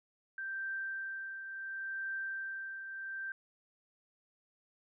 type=tone with tremolo; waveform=sine; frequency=1568 Hz; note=G6; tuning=in tune; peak=-35 dBFS; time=0.38-3.32 s; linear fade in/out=2 ms; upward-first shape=triangle; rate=0.71 Hz; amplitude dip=55%; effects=none